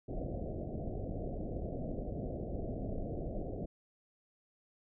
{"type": "low-pass noise", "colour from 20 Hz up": "pink", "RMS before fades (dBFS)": -39, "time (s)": [0.08, 3.66], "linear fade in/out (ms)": 10, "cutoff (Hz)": 710, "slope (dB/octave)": 96, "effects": []}